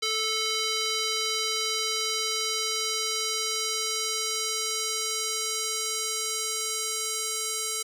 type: tone with band-pass filter sweep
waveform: square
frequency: 438.7 Hz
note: A4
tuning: 5 cents flat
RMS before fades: -29 dBFS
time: 0.02-7.83 s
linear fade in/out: 10 ms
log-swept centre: 4300 to 7700 Hz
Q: 1.5
effects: none